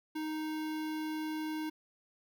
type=tone with notch filter; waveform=square; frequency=311.1 Hz; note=D#4; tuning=in tune; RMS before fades=-37 dBFS; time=0.15-1.7 s; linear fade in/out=10 ms; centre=7600 Hz; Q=1.3; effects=none